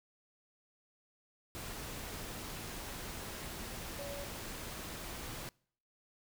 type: tone in noise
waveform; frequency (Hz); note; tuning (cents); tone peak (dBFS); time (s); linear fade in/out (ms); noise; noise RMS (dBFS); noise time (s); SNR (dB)
sine; 567; C#5; +39; -43; 3.99-4.24; 0; pink; -44; 1.55-5.49; -2
effects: noise-tail reverb RT60 0.6 s tail -26 dB re dry